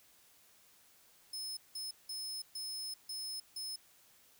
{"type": "tone bursts at uneven times", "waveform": "sawtooth", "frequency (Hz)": 5200, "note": "E8", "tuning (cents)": -24, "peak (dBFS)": -37, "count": 6, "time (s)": [[1.33, 1.57], [1.75, 1.91], [2.09, 2.42], [2.55, 2.94], [3.09, 3.4], [3.56, 3.76]], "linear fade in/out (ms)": 5, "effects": ["white hiss -65 dBFS RMS until 4.39 s"]}